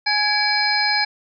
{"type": "harmonic tone with a mistuned harmonic", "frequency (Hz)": 835, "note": "G#5", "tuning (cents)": 9, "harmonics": [1, 2, 3, 5, 6], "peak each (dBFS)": [-23, -23, -23, -23, -23], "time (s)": [0.06, 1.05], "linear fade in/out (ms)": 10, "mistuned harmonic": 3, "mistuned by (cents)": -150, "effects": []}